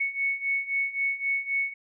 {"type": "beating tone pair", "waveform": "sine", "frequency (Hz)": [2212, 2215.8], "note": ["C#7", "C#7"], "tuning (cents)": [-4, -1], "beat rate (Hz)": 3.8, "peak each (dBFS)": [-30, -27], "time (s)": [0, 1.74], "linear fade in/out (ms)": 10, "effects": []}